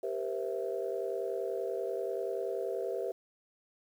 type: chord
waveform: sine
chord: C dominant seventh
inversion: second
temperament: equal with one note detuned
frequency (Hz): 392 / 472.9 / 523.3 / 659.3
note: G4 / Bb4 / C5 / E5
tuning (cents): 0 / +25 / 0 / 0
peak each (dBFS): -36 / -37 / -38 / -39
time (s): 0.03-3.12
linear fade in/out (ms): 5
effects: tanh soft clip ceiling -22 dBFS + 10-bit